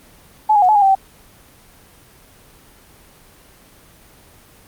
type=tone with pitch steps; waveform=sine; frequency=859 / 822 / 732 / 855 / 817 / 778 / 773 Hz; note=A5 / G#5 / F#5 / A5 / G#5 / G5 / G5; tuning=-42 / -18 / -19 / -50 / -29 / -13 / -24 cents; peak=-9 dBFS; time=0.49-0.952 s; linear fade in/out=10 ms; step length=66 ms; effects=pink hiss -47 dBFS RMS until 4.67 s + Opus 24 kbps